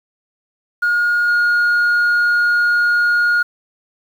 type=tone with level steps; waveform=sine; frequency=1431 Hz; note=F6; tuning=42 cents sharp; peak=-11 / -9 dBFS; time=0.82-3.43 s; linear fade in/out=10 ms; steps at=1.28 s; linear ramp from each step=2 ms; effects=tanh soft clip ceiling -11 dBFS + 7-bit